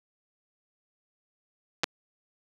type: clicks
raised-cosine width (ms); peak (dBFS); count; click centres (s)
0.2; -7; 2; 1.835 / 1.841
effects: high-pass 150 Hz 12 dB/octave + 8-bit